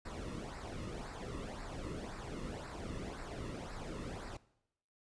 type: noise with flanger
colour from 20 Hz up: brown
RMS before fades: -44 dBFS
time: 0.05-4.37 s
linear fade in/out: 5 ms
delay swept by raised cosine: 0.31 to 1.31 ms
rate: 1.9 Hz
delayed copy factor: -0.7
effects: noise-tail reverb RT60 0.8 s tail -19 dB re dry + resampled to 22050 Hz